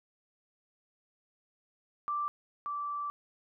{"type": "tone pair in turn", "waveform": "sine", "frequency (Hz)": [1174.7, 1164.6], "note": ["D6", "D6"], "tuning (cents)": [0, -15], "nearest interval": "unison", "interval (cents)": 15, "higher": "first", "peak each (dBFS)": [-30, -33], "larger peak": "first", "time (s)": [[2.08, 2.28], [2.66, 3.1]], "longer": "second", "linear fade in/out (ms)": 0, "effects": []}